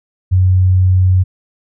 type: tone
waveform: sine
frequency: 92.5 Hz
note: F#2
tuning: in tune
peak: -7 dBFS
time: 0.31-1.24 s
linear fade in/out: 20 ms
effects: none